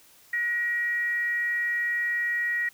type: tone with frequency modulation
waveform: sine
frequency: 1900 Hz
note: A#6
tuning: 33 cents sharp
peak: -24 dBFS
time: 0.33-2.69 s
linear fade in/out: 5 ms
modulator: 451 Hz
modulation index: 0.24
effects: white hiss -56 dBFS RMS until 2.73 s